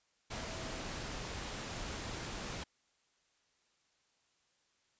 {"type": "tone in noise", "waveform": "sine", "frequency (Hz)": 648, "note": "E5", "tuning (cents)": -30, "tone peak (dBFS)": -52, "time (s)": [0.37, 0.84], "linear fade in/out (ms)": 10, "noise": "pink", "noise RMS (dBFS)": -42, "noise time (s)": [0.3, 2.64], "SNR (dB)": -13, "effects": ["white hiss -75 dBFS RMS until 4.99 s", "resampled to 16000 Hz"]}